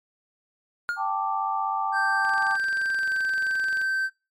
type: tone with exponential decay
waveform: triangle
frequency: 1421 Hz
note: F6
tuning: 30 cents sharp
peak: -19 dBFS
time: 0.89-1.12 s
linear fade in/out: 0 ms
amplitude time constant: 48 ms
type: chord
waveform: sine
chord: G suspended second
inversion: none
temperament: equal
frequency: 784 / 880 / 1174.7 Hz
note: G5 / A5 / D6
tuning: 0 / 0 / 0 cents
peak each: -28 dBFS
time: 0.96-2.58 s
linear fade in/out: 50 ms
type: tone with pitch glide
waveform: triangle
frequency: 1568 to 1552.7 Hz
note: G6 to G6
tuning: 0 to -17 cents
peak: -21 dBFS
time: 1.92-4.1 s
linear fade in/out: 50 ms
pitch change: -17 cents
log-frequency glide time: 2.97-3.09 s
type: click train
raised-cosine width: 0.2 ms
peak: -24 dBFS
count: 37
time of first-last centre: 2.25-3.815 s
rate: 23 Hz
effects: noise-tail reverb RT60 0.3 s tail -26 dB re dry + MP3 64 kbps